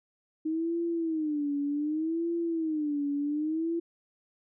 sine tone with vibrato, 311.1 Hz, D#4, in tune, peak -27 dBFS, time 0.45-3.8 s, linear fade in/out 10 ms, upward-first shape sine, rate 0.66 Hz, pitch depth 150 cents each way, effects none

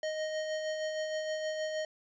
square tone with tremolo, 622.3 Hz, D#5, in tune, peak -32 dBFS, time 0.03-1.85 s, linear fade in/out 2 ms, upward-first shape sine, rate 6.4 Hz, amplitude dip 35%, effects resampled to 16000 Hz + 11-bit

